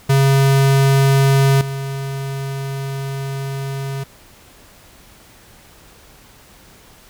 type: tone with level steps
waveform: square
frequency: 136.6 Hz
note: C#3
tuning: 25 cents flat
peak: -11 / -23 dBFS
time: 0.09-4.04 s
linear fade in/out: 10 ms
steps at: 1.61 s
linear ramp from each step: 2 ms
effects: pink hiss -46 dBFS RMS until 7.09 s